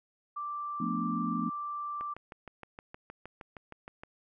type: tone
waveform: sine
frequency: 1174.7 Hz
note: D6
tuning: in tune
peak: -34 dBFS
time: 0.36-2.14 s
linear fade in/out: 10 ms
type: chord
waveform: sine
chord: B half-diminished seventh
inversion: second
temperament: equal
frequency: 174.61 / 220 / 246.9 / 293.7 Hz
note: F3 / A3 / B3 / D4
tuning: 0 / 0 / 0 / 0 cents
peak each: -36 / -35 / -35 / -38 dBFS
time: 0.8-1.5 s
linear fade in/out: 5 ms
type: click train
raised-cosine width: 0.5 ms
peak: -29 dBFS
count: 14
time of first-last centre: 2.01-4.035 s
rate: 6.42 Hz
effects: none